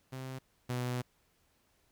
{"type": "tone pair in turn", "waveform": "sawtooth", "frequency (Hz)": [130.81, 124.26], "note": ["C3", "B2"], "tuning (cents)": [0, 11], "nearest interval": "minor second", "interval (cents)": 89, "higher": "first", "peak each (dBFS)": [-36, -29], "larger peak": "second", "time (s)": [[0.12, 0.39], [0.69, 1.02]], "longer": "second", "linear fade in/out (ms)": 10, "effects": ["pink hiss -72 dBFS RMS until 1.91 s"]}